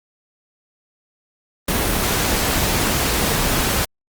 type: noise with amplitude modulation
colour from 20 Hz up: pink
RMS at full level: -17 dBFS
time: 1.68-3.85 s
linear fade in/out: 5 ms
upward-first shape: sine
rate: 264 Hz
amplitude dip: 45%
effects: Opus 32 kbps